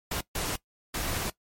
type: noise bursts at uneven times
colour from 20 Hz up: pink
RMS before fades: -31 dBFS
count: 3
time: 0.11-0.21 / 0.35-0.56 / 0.94-1.3 s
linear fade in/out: 5 ms
effects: noise-tail reverb RT60 0.1 s tail -19 dB re dry + MP3 64 kbps